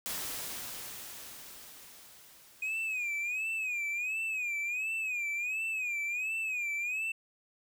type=noise with exponential decay; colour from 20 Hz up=white; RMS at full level=-36 dBFS; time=0.06-4.57 s; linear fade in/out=0 ms; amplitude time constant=980 ms
type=tone with vibrato; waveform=triangle; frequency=2489 Hz; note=D#7; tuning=in tune; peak=-30 dBFS; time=2.62-7.12 s; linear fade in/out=5 ms; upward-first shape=sine; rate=1.4 Hz; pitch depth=120 cents each way
effects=none